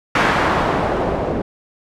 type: noise with low-pass filter sweep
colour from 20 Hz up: white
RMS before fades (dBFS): -18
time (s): 0.15-1.42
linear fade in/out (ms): 5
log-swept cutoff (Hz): 1700 to 450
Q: 1
effects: none